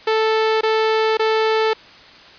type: tone bursts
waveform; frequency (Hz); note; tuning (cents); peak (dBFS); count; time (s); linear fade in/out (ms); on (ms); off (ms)
sawtooth; 440; A4; 0; -11; 3; 0.07-1.734; 5; 540; 22
effects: white hiss -43 dBFS RMS until 2.38 s + resampled to 11025 Hz